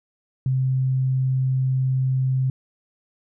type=tone; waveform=sine; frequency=130.81 Hz; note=C3; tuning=in tune; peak=-18 dBFS; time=0.46-2.5 s; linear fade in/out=2 ms; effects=none